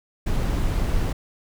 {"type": "noise", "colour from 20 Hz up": "brown", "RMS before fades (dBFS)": -22, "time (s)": [0.26, 1.13], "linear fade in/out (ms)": 10, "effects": []}